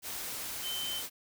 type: tone in noise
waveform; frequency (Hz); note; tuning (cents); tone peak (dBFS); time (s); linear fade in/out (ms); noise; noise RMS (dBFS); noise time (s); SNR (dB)
sine; 3081; G7; -31; -35; 0.62-1.03; 50; white; -39; 0.02-1.1; +1
effects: none